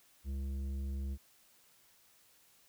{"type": "tone with tanh clipping", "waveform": "triangle", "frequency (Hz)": 68, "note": "C#2", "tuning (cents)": -33, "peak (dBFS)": -37, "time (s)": [0.24, 1.18], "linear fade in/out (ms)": 50, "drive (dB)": 14, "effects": ["white hiss -66 dBFS RMS until 2.68 s"]}